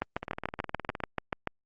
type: two click trains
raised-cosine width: 0.5 ms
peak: -14 / -20 dBFS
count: 11 / 16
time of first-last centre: 0.02-1.473 / 0.23-1.003 s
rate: 6.88 / 19.4 Hz
effects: Opus 32 kbps